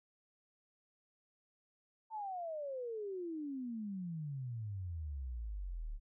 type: exponential sweep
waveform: sine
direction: down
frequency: 904 to 34.65 Hz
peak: -39 dBFS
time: 2.1-6 s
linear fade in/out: 50 ms
effects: none